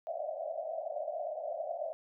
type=band-pass noise; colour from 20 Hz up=white; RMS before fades=-38 dBFS; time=0.07-1.93 s; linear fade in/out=0 ms; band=580 to 700 Hz; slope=96 dB/octave; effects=none